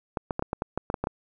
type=clicks; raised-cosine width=1 ms; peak=-13 dBFS; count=11; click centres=0.172 / 0.308 / 0.394 / 0.424 / 0.531 / 0.621 / 0.776 / 0.901 / 0.942 / 1.04 / 1.071 s; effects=none